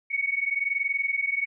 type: tone pair together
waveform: sine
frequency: 2217 / 2238 Hz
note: C#7 / C#7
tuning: 0 / +16 cents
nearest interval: unison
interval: 16 cents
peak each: -27 dBFS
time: 0.1-1.46 s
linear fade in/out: 20 ms
effects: none